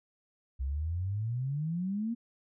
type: exponential sweep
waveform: sine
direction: up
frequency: 63.6 to 239.2 Hz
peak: -30 dBFS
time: 0.59-2.15 s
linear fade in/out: 20 ms
effects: none